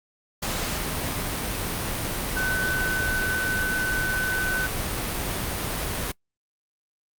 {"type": "tone in noise", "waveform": "sine", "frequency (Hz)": 1511, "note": "F#6", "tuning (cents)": 36, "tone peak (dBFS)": -24, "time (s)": [2.36, 4.67], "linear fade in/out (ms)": 10, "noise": "pink", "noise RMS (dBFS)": -28, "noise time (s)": [0.42, 6.12], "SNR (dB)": 1, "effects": ["noise-tail reverb RT60 0.1 s tail -23 dB re dry", "Opus 48 kbps"]}